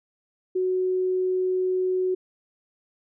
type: tone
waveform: sine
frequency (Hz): 370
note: F#4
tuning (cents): 0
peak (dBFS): -21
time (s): 0.55-2.15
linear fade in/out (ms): 10
effects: none